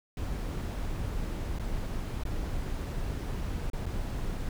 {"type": "noise with dropouts", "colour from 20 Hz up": "brown", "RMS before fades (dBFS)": -33, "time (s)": [0.17, 4.49], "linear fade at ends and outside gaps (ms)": 2, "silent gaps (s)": [[1.587, 1.596], [2.236, 2.252], [3.701, 3.732], [3.858, 3.863]], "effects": []}